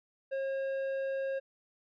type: tone with tanh clipping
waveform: sine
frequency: 540 Hz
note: C#5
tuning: 45 cents flat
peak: -33 dBFS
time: 0.31-1.4 s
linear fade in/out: 20 ms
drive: 9 dB
effects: none